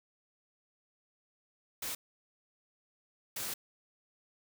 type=noise bursts at uneven times; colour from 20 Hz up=white; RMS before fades=-38 dBFS; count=2; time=1.82-1.95 / 3.36-3.54 s; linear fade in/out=5 ms; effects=none